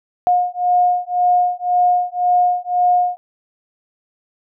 sine beating tone pair, 716 / 717.9 Hz, F5 / F5, +43 / +48 cents, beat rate 1.9 Hz, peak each -16 dBFS, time 0.27-3.17 s, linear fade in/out 0 ms, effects none

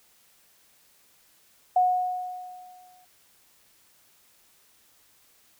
sine tone with exponential decay, 730 Hz, F#5, 24 cents flat, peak -16 dBFS, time 1.76-3.05 s, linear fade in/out 5 ms, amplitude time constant 280 ms, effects white hiss -61 dBFS RMS until 5.59 s

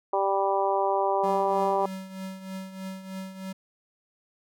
harmonic tone, 196 Hz, G3, in tune, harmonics 2 / 3 / 4 / 5 / 6, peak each -28 / -28 / -27 / -28 / -36 dBFS, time 0.13-1.86 s, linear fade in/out 5 ms
square tone with tremolo, 190 Hz, F#3, 46 cents sharp, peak -33 dBFS, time 1.23-3.53 s, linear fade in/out 10 ms, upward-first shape triangle, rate 3.2 Hz, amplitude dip 70%
effects none

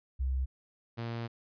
sine / sawtooth tone pair in turn, 65.3 / 116.35 Hz, C2 / A#2, -3 / -3 cents, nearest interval minor seventh, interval 1000 cents, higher second, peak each -28 / -31 dBFS, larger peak first, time 0.19-0.46 / 0.97-1.28 s, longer second, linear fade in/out 20 ms, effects resampled to 11025 Hz

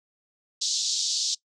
pink band-pass noise, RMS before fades -27 dBFS, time 0.61-1.35 s, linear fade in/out 10 ms, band 3700 to 7100 Hz, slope 48 dB/octave, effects noise-tail reverb RT60 0.1 s tail -21 dB re dry

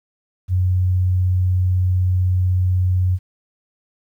sine tone, 91.6 Hz, F#2, 17 cents flat, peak -14 dBFS, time 0.48-3.19 s, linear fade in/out 50 ms, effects 9-bit

